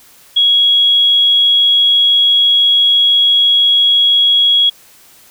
sine tone, 3322 Hz, G#7, in tune, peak -7 dBFS, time 0.36-4.7 s, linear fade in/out 10 ms, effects white hiss -44 dBFS RMS until 5.3 s

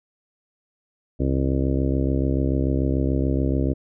harmonic tone, 66.9 Hz, C2, 39 cents sharp, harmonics 1 / 2 / 3 / 4 / 5 / 6 / 7 / 8 / 9, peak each -23 / -25 / -34 / -25 / -28 / -33 / -33 / -37 / -35 dBFS, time 1.19-3.74 s, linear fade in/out 20 ms, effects none

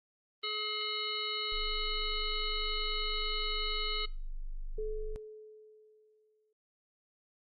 harmonic tone, 425.1 Hz, G#4, 40 cents sharp, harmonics 1 / 3 / 5 / 7 / 9 / 10, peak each -43 / -41 / -41 / -39 / -40 / -40 dBFS, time 0.43-4.06 s, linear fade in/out 10 ms
sine tone, 24.5 Hz, G0, in tune, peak -35 dBFS, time 1.52-5.16 s, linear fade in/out 0 ms
sine tone with exponential decay, 430.5 Hz, A4, 38 cents flat, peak -34 dBFS, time 4.78-6.53 s, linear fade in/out 5 ms, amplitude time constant 380 ms
effects noise-tail reverb RT60 0.4 s tail -26 dB re dry + Opus 32 kbps

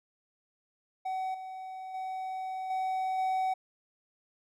triangle tone with level steps, 754 Hz, F#5, 32 cents sharp, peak -29 / -37 / -32 / -27 / -25 dBFS, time 1.05-3.54 s, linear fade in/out 10 ms, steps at 1.34 / 1.94 / 2.7 / 3.18 s, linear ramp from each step 5 ms, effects none

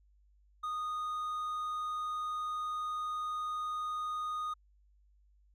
triangle tone with hard clipping, 1236 Hz, D#6, 12 cents flat, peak -35 dBFS, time 0.63-4.54 s, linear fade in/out 10 ms, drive 6 dB, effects added 50 Hz sine -63 dBFS peak until 5.54 s

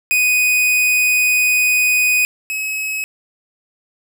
45% pulse tone pair in turn, 2490 / 2563 Hz, D#7 / E7, +1 / -49 cents, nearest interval minor second, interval 50 cents, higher second, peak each -12 / -20 dBFS, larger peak first, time 0.11-2.25 / 2.5-3.04 s, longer first, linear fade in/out 0 ms, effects none

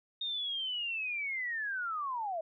sine linear sweep, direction down, 3704 to 622.3 Hz, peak -33 dBFS, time 0.21-2.41 s, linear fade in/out 5 ms, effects none

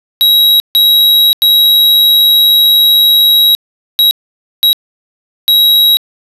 square tone bursts at uneven times, 3849 Hz, B7, 45 cents flat, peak -5 dBFS, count 6, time 0.21-0.6 / 0.75-1.33 / 1.42-3.55 / 3.99-4.11 / 4.63-4.73 / 5.48-5.97 s, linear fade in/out 0 ms, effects resampled to 32000 Hz + 7-bit

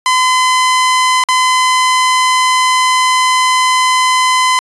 sawtooth tone with dropouts, 1020 Hz, C6, 44 cents flat, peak -5 dBFS, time 0.06-4.59 s, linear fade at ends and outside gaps 1 ms, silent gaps 1.238-1.287 s, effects resampled to 22050 Hz

